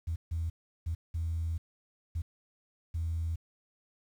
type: tone bursts at uneven times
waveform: sine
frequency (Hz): 82.41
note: E2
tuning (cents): 0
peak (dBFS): -29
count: 6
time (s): 0.07-0.16 / 0.31-0.5 / 0.86-0.95 / 1.14-1.58 / 2.15-2.22 / 2.94-3.36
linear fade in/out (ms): 10
effects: tanh soft clip ceiling -26 dBFS + 10-bit